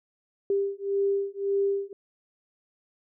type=beating tone pair; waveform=sine; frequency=396.1 / 397.9 Hz; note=G4 / G4; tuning=+18 / +26 cents; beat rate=1.8 Hz; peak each=-27 dBFS; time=0.5-1.93 s; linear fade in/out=2 ms; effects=none